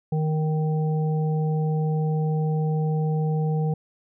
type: harmonic tone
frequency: 155.56 Hz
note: D#3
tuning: in tune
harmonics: 1 / 3 / 5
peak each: -21 / -31 / -35 dBFS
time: 0.12-3.74 s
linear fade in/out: 5 ms
effects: none